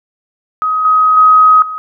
sine tone with level steps, 1262 Hz, D#6, 24 cents sharp, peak -11 / -6 / -3 / -19 dBFS, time 0.62-1.78 s, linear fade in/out 0 ms, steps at 0.85 / 1.17 / 1.62 s, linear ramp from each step 2 ms, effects none

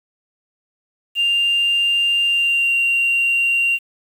sine tone with pitch glide, 2794 to 2764 Hz, F7 to F7, 0 to -19 cents, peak -13 dBFS, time 1.15-3.79 s, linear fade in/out 50 ms, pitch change -19 cents, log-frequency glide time 2.25-2.74 s, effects tanh soft clip ceiling -11 dBFS + 7-bit

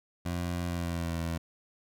20% pulse tone with pitch glide, 87.31 to 83.08 Hz, F2 to E2, 0 to +14 cents, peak -26 dBFS, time 0.25-1.38 s, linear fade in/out 10 ms, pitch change -86 cents, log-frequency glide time 0.66-1.19 s, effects none

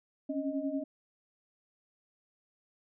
sine tone cluster, 269.9 / 280.5 / 623 Hz, C#4 / C#4 / D#5, -46 / +21 / +2 cents, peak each -36 / -34 / -38 dBFS, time 0.29-0.84 s, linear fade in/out 10 ms, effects none

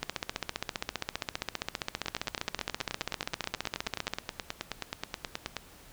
two click trains, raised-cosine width 0.2 ms, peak -15 / -13 dBFS, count 34 / 63, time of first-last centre 2.06-5.567 / 0.03-4.136 s, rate 9.41 / 15.1 Hz, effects pink hiss -54 dBFS RMS until 5.92 s

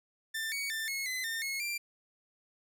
sawtooth tone with pitch steps, 1784 / 2245 / 1783 / 2175 / 2028 / 1813 / 2174 / 2367 Hz, A6 / C#7 / A6 / C#7 / B6 / A#6 / C#7 / D7, +23 / +21 / +22 / -33 / +45 / -49 / -34 / +13 cents, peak -30 dBFS, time 0.34-1.78 s, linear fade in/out 10 ms, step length 180 ms, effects none

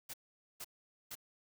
white noise bursts, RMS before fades -45 dBFS, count 3, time 0.09-1.154 s, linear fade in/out 10 ms, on 48 ms, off 460 ms, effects none

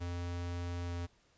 square tone with pitch glide, 87.31 to 86.71 Hz, F2 to F2, 0 to -12 cents, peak -37 dBFS, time 0-1.07 s, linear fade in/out 20 ms, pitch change -12 cents, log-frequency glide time 0.86-0.91 s, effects pink hiss -69 dBFS RMS until 1.37 s + resampled to 16000 Hz

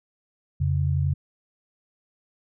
sine tone pair together, 87.3 / 138.58 Hz, F2 / C#3, 0 / 0 cents, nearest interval minor sixth, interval 800 cents, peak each -23 dBFS, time 0.6-1.14 s, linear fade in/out 10 ms, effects none

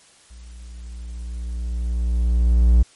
triangle tone with level ramp, 59.1 Hz, A#1, 24 cents sharp, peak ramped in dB -37 to -7 dBFS, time 0.3-2.83 s, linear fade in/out 10 ms, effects white hiss -52 dBFS RMS until 2.95 s + MP3 48 kbps

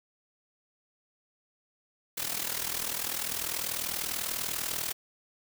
white noise with amplitude modulation, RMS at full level -30 dBFS, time 2.17-4.93 s, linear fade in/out 10 ms, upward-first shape sine, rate 40.2 Hz, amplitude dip 75%, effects none

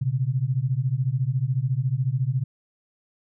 sine beating tone pair, 122.8 / 136.8 Hz, B2 / C#3, -9 / -23 cents, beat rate 14 Hz, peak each -24 dBFS, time 0.01-2.44 s, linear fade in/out 10 ms, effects none

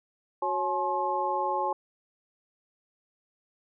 sine tone cluster, 368.5 / 550 / 855 / 1068 Hz, F#4 / C#5 / A5 / C6, -7 / -14 / -50 / +35 cents, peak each -35 / -33 / -28 / -32 dBFS, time 0.42-1.73 s, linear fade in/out 5 ms, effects none

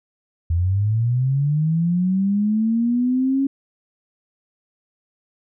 sine linear sweep, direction up, 81.3 to 276 Hz, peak -16 dBFS, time 0.5-3.47 s, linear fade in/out 5 ms, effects none

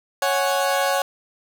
30% pulse chord, C# suspended fourth, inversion none, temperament equal, 554.4 / 740 / 830.6 Hz, C#5 / F#5 / G#5, 0 / 0 / 0 cents, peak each -19 / -21 / -23 dBFS, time 0.22-1.02 s, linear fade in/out 2 ms, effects none

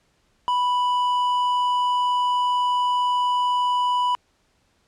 triangle tone with hard clipping, 987.8 Hz, B5, in tune, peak -20 dBFS, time 0.48-4.15 s, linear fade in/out 0 ms, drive 9 dB, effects pink hiss -65 dBFS RMS until 4.87 s + low-pass 8000 Hz 12 dB/octave

